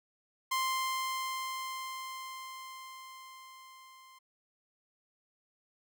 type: tone with level ramp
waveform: sawtooth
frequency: 1047 Hz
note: C6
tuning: 1 cent sharp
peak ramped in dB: -25 to -51 dBFS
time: 0.51-4.19 s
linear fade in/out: 10 ms
effects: none